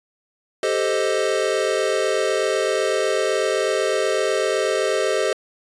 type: chord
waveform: square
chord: A half-diminished seventh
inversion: third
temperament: equal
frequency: 392 / 440 / 523.3 / 622.3 Hz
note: G4 / A4 / C5 / Eb5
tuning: 0 / 0 / 0 / 0 cents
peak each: -25 dBFS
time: 0.63-5.33 s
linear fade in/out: 2 ms
effects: resampled to 22050 Hz